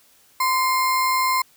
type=tone with sample-and-hold; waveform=sine; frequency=1031 Hz; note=C6; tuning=26 cents flat; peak=-17 dBFS; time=0.4-1.42 s; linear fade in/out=5 ms; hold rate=3150 Hz; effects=white hiss -56 dBFS RMS until 1.56 s